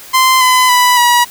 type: tone with pitch steps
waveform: sawtooth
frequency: 1038 / 1013.1 / 988.8 / 965.1 Hz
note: C6 / B5 / B5 / B5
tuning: -14 / +44 / +2 / -40 cents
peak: -3 dBFS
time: 0.13-1.25 s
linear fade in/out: 20 ms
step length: 280 ms
effects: white hiss -34 dBFS RMS until 1.3 s